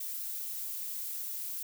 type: noise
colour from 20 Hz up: violet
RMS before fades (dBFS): -38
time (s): 0-1.63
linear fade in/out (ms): 5
effects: none